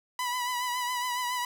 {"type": "tone with vibrato", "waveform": "sawtooth", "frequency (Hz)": 987.8, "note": "B5", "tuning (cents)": 0, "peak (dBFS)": -25, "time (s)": [0.19, 1.45], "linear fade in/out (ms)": 2, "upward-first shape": "triangle", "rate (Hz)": 7.2, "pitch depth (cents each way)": 46, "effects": []}